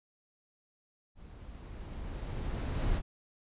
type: noise with level ramp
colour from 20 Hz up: brown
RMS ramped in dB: -51 to -29 dBFS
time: 1.15-3.02 s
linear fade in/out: 50 ms
effects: resampled to 8000 Hz